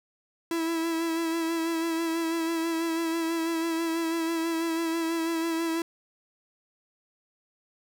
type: tone with vibrato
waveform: 45% pulse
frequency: 329.6 Hz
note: E4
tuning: in tune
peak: -26 dBFS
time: 0.51-5.82 s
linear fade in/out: 2 ms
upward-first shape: sine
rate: 6.1 Hz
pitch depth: 28 cents each way
effects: none